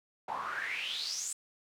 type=noise with band-pass filter sweep; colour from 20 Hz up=pink; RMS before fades=-37 dBFS; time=0.28-1.33 s; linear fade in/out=5 ms; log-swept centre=820 to 8100 Hz; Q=8; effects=none